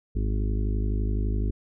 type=harmonic tone; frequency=51.9 Hz; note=G#1; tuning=in tune; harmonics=1 / 2 / 4 / 5 / 6 / 7 / 8; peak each=-24 / -30 / -36 / -38 / -40 / -41 / -42 dBFS; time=0.15-1.51 s; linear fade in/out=10 ms; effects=none